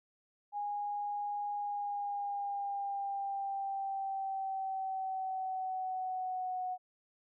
sine tone with pitch glide, 822 to 736.6 Hz, G#5 to F#5, -18 to -8 cents, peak -34 dBFS, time 0.52-6.78 s, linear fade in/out 50 ms, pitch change -190 cents, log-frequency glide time 1.55-6.64 s, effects none

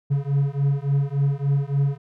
triangle beating tone pair, 138.59 / 142.09 Hz, C#3 / C#3, 0 / +43 cents, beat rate 3.5 Hz, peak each -20 dBFS, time 0.1-1.98 s, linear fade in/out 20 ms, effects none

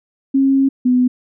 sine tone pair in turn, 270.8 / 250.3 Hz, C#4 / B3, -40 / +23 cents, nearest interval minor second, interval 137 cents, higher first, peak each -10 dBFS, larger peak neither, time 0.34-0.69 / 0.85-1.08 s, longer first, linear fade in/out 10 ms, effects none

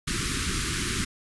pink band-stop noise, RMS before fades -28 dBFS, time 0.07-1.05 s, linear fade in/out 10 ms, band 380 to 1200 Hz, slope 48 dB/octave, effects resampled to 24000 Hz

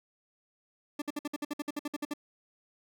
40% pulse tone bursts, 293.7 Hz, D4, in tune, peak -31 dBFS, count 14, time 0.99-2.137 s, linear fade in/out 5 ms, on 29 ms, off 57 ms, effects none

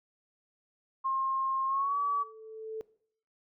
sine tone with pitch glide, 1067 to 1143.6 Hz, C6 to D6, +34 to -46 cents, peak -27 dBFS, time 1.04-2.24 s, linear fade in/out 20 ms, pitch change +120 cents, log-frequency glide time 1.67-1.98 s
sine tone with exponential growth, 440 Hz, A4, in tune, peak -33 dBFS, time 1.52-2.81 s, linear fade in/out 0 ms, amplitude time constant 280 ms
effects noise-tail reverb RT60 0.6 s tail -20 dB re dry

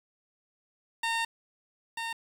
15% pulse tone pair in turn, 915 / 915 Hz, A#5 / A#5, -32 / -32 cents, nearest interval unison, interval 0 cents, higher neither, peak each -21 / -26 dBFS, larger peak first, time 1.03-1.25 / 1.97-2.13 s, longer first, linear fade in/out 5 ms, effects low-pass 8000 Hz 12 dB/octave + 8-bit

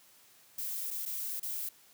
violet noise with dropouts, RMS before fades -37 dBFS, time 0.58-1.69 s, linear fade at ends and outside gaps 5 ms, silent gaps 0.906-0.91 / 1.054-1.059 / 1.398-1.428 s, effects white hiss -61 dBFS RMS until 1.93 s + high-pass 80 Hz 12 dB/octave

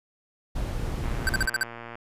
brown noise, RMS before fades -29 dBFS, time 0.55-1.46 s, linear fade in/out 10 ms
click train, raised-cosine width 0.5 ms, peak -24 dBFS, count 108, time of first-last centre 1.04-1.955 s, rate 117 Hz
square tone bursts, 1551 Hz, G6, 19 cents flat, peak -22 dBFS, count 6, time 1.27-1.631 s, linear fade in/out 0 ms, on 21 ms, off 47 ms
effects resampled to 32000 Hz

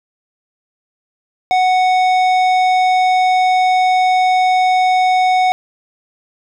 sine tone with tanh clipping, 740 Hz, F#5, in tune, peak -12 dBFS, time 1.51-5.52 s, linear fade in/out 0 ms, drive 13 dB, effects none

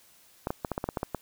clicks, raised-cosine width 1 ms, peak -15 dBFS, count 10, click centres 0.471 / 0.505 / 0.648 / 0.717 / 0.779 / 0.841 / 0.889 / 0.972 / 1.031 / 1.147 s, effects white hiss -59 dBFS RMS until 1.21 s

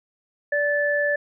sine tone pair together, 582.3 / 1745 Hz, D5 / A6, -15 / -15 cents, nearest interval octave + perfect fifth, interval 1900 cents, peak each -22 dBFS, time 0.52-1.16 s, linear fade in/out 5 ms, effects none

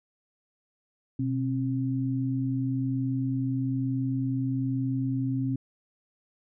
sine tone pair together, 126.1 / 267.2 Hz, B2 / C4, +36 / +36 cents, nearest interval octave + minor second, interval 1300 cents, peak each -28 dBFS, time 1.19-5.56 s, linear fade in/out 5 ms, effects none

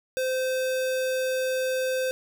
square tone, 517 Hz, C5, 21 cents flat, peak -25 dBFS, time 0.17-2.11 s, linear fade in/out 0 ms, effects none

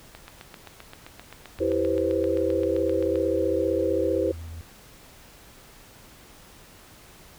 click train, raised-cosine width 0.3 ms, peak -24 dBFS, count 24, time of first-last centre 0.15-3.157 s, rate 7.65 Hz
triangle tone, 82.41 Hz, E2, in tune, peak -33 dBFS, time 1.59-4.61 s, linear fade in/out 0 ms
sine chord, C major seventh, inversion first, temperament equal with one note detuned, 329.6 / 392 / 493.9 / 529.3 Hz, E4 / G4 / B4 / C5, 0 / 0 / 0 / +20 cents, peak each -27 dBFS, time 1.6-4.32 s, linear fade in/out 10 ms
effects pink hiss -50 dBFS RMS until 7.38 s

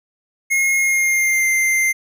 square tone with pitch glide, 2154 to 2090 Hz, C7 to C7, +50 to -2 cents, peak -15 dBFS, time 0.5-1.93 s, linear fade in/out 20 ms, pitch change -52 cents, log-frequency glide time 0.77-1.47 s, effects none

